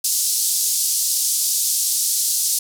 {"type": "band-pass noise", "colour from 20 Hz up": "white", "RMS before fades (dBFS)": -20, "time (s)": [0.04, 2.59], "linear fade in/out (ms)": 5, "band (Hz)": [4700, 12000], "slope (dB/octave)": 24, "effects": []}